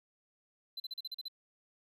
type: tone bursts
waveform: triangle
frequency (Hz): 4048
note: B7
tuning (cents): +42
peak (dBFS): -37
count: 8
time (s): 0.77-1.283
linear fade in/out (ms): 5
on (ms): 30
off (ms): 39
effects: none